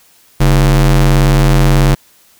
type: ring-modulated tone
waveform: square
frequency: 89.2 Hz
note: F2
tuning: 37 cents sharp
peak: -4 dBFS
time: 0.4-1.95 s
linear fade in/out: 10 ms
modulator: 49.2 Hz
effects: white hiss -48 dBFS RMS until 2.39 s